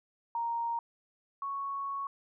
sine tone pair in turn, 932.3 / 1108.7 Hz, A#5 / C#6, 0 / 0 cents, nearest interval minor third, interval 300 cents, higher second, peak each -30 / -33 dBFS, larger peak first, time 0.35-0.79 / 1.42-2.07 s, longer second, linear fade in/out 2 ms, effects none

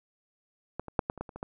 clicks, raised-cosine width 1 ms, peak -19 / -26 / -9 / -15 / -29 / -20 / -30 / -27 / -21 dBFS, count 9, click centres 0.796 / 0.883 / 0.992 / 1.099 / 1.177 / 1.21 / 1.292 / 1.36 / 1.429 s, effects none

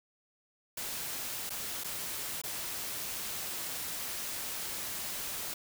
white noise with dropouts, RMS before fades -38 dBFS, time 0.77-5.54 s, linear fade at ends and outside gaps 5 ms, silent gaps 1.495-1.503 / 1.837-1.843 / 2.417-2.436 s, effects none

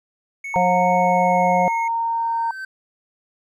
triangle tone with pitch glide, 2211 to 2171 Hz, C#7 to C#7, -5 to -37 cents, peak -26 dBFS, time 0.44-1.88 s, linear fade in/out 5 ms, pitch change -32 cents, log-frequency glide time 0.91-1.65 s
sine tone, 921 Hz, A#5, 21 cents flat, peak -19 dBFS, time 0.54-2.51 s, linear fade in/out 2 ms
harmonic tone, 179.7 Hz, F3, 50 cents sharp, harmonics 1 / 3 / 4, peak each -23 / -21 / -18 dBFS, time 0.56-1.68 s, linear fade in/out 0 ms
triangle tone with exponential growth, 1545 Hz, G6, 26 cents flat, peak -25 dBFS, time 1.86-2.65 s, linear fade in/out 5 ms, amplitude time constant 170 ms
effects none

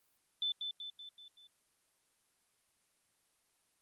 sine tone with echo, 3520 Hz, A7, in tune, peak -32 dBFS, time 0.42-0.52 s, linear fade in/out 2 ms, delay 190 ms, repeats 5, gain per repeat -5 dB, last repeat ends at 1.47 s, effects white hiss -75 dBFS RMS until 3.81 s + Opus 24 kbps

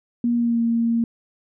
sine tone with pitch glide, 237.8 to 231.6 Hz, A#3 to A#3, +35 to -11 cents, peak -17 dBFS, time 0.24-1.04 s, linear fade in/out 2 ms, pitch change -46 cents, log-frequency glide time 0.35-0.61 s, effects none

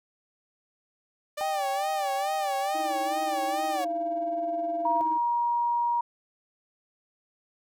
sawtooth tone with vibrato, 587.3 Hz, D5, in tune, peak -27 dBFS, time 1.37-3.85 s, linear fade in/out 10 ms, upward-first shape sine, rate 2.3 Hz, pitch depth 110 cents each way
sine tone with pitch glide, 785 to 683.4 Hz, G5 to F5, +2 to -38 cents, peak -27 dBFS, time 1.41-5.01 s, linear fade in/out 0 ms, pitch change -240 cents, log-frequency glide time 3.75-3.87 s
triangle tone with tremolo, 317.6 Hz, D#4, 36 cents sharp, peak -30 dBFS, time 2.74-5.18 s, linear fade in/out 20 ms, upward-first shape triangle, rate 19 Hz, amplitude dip 85%
sine tone, 950 Hz, A#5, 33 cents sharp, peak -23 dBFS, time 4.85-6.01 s, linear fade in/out 5 ms
effects none

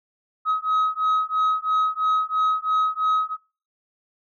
sine beating tone pair, 1269 / 1272 Hz, D#6 / D#6, +34 / +38 cents, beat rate 3 Hz, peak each -20 dBFS, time 0.45-3.37 s, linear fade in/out 50 ms, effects noise-tail reverb RT60 0.4 s tail -25 dB re dry + tanh soft clip ceiling -16 dBFS

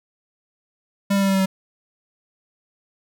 square tone with pitch steps, 199 / 197.28 / 195.58 / 193.89 / 192.22 / 190.56 Hz, G3 / G3 / G3 / G3 / G3 / G3, +26 / +11 / -4 / -19 / -34 / -49 cents, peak -17 dBFS, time 1.1-1.46 s, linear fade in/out 10 ms, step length 60 ms, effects none

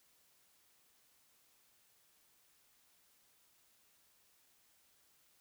silence, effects white hiss -71 dBFS RMS until 5.4 s

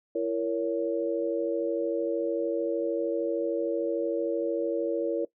sine chord, A# diminished, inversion second, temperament just, 335.6 / 466.2 / 559.4 Hz, E4 / A#4 / C#5, +31 / 0 / +16 cents, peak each -30 / -29 / -30 dBFS, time 0.15-5.25 s, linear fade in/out 5 ms, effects noise-tail reverb RT60 0.1 s tail -19 dB re dry

